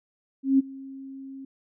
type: tone with ADSR envelope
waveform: sine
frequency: 269.4 Hz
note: C#4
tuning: 49 cents flat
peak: -14 dBFS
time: 0.43-1.45 s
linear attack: 160 ms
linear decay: 20 ms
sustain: -23 dB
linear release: 5 ms
effects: none